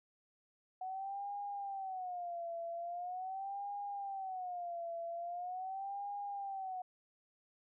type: tone with vibrato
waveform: sine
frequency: 740 Hz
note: F#5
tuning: in tune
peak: -39 dBFS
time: 0.81-6.82 s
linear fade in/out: 5 ms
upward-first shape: sine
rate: 0.42 Hz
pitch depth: 160 cents each way
effects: none